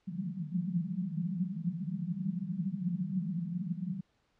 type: band-pass noise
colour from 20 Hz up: pink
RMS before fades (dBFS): -35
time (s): 0.07-4.01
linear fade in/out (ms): 10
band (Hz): 160 to 200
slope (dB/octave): 96
effects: pink hiss -74 dBFS RMS until 4.39 s + low-pass 5000 Hz 12 dB/octave